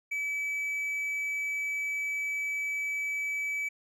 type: tone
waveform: triangle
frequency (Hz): 2295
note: D7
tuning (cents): -40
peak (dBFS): -28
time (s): 0.11-3.69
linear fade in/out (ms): 10
effects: none